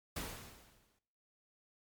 pink noise with exponential decay, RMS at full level -39 dBFS, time 0.16-0.99 s, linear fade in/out 5 ms, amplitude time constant 180 ms, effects noise-tail reverb RT60 0.8 s tail -19 dB re dry + MP3 96 kbps

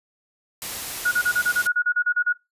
white noise, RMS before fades -31 dBFS, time 0.62-1.67 s, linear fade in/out 0 ms
sine tone bursts, 1450 Hz, F#6, 35 cents flat, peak -17 dBFS, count 13, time 1.05-2.329 s, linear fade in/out 10 ms, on 67 ms, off 34 ms
effects noise-tail reverb RT60 0.2 s tail -21 dB re dry + resampled to 32000 Hz

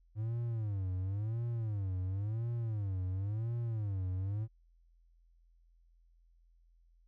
triangle tone with vibrato, 104.4 Hz, G#2, 10 cents sharp, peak -31 dBFS, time 0.15-4.48 s, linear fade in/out 50 ms, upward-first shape sine, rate 0.95 Hz, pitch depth 220 cents each way, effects added 42 Hz sine -63 dBFS peak until 7.07 s

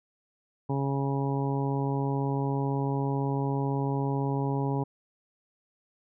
harmonic tone, 138 Hz, C#3, 7 cents flat, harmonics 1 / 2 / 3 / 4 / 5 / 6 / 7, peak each -28 / -32 / -34 / -41 / -43 / -37 / -38 dBFS, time 0.69-4.84 s, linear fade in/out 10 ms, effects none

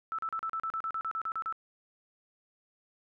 sine tone bursts, 1318.5 Hz, E6, in tune, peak -31 dBFS, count 14, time 0.12-1.525 s, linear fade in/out 0 ms, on 66 ms, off 37 ms, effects none

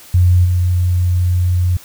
sine tone with level steps, 89.4 Hz, F2, 41 cents sharp, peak -7 / -11 dBFS, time 0.14-1.77 s, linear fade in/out 5 ms, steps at 0.44 s, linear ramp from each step 20 ms, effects white hiss -40 dBFS RMS until 1.84 s

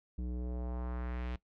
square tone with low-pass filter sweep, 61.2 Hz, B1, 15 cents flat, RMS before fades -38 dBFS, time 0.18-1.36 s, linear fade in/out 5 ms, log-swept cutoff 260 to 3200 Hz, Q 1.4, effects noise-tail reverb RT60 0.1 s tail -19 dB re dry

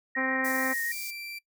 sine tone with vibrato, 1864.7 Hz, A#6, in tune, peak -29 dBFS, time 0.15-0.92 s, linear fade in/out 5 ms, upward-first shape sine, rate 7.1 Hz, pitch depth 14 cents each way
harmonic tone, 261.6 Hz, C4, in tune, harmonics 1 / 2 / 3 / 4 / 5 / 6 / 7 / 8 / 9, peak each -32 / -35 / -37 / -38 / -39 / -40 / -40 / -41 / -42 dBFS, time 0.16-0.74 s, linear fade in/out 20 ms
white high-pass noise, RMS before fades -38 dBFS, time 0.44-1.11 s, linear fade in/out 10 ms, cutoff 5300 Hz, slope 24 dB/octave
30% pulse tone, 2349 Hz, D7, in tune, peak -35 dBFS, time 0.91-1.39 s, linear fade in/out 10 ms
effects noise-tail reverb RT60 0.1 s tail -22 dB re dry

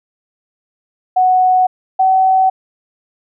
sine tone pair in turn, 740 / 757.7 Hz, F#5 / F#5, 0 / +41 cents, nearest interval unison, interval 41 cents, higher second, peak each -8 dBFS, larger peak neither, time 1.16-1.67 / 1.99-2.5 s, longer neither, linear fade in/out 10 ms, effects none

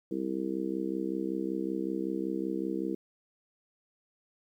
harmonic tone, 65.3 Hz, C2, 3 cents flat, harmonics 3 / 4 / 5 / 6 / 7, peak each -37 / -38 / -33 / -39 / -39 dBFS, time 0.11-2.95 s, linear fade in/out 5 ms, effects 11-bit

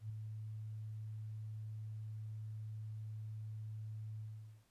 sine tone with ADSR envelope, 108.5 Hz, A2, 24 cents flat, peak -39 dBFS, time 0-4.65 s, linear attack 97 ms, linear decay 6 ms, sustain -4 dB, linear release 450 ms, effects pink hiss -75 dBFS RMS until 4.7 s + resampled to 32000 Hz

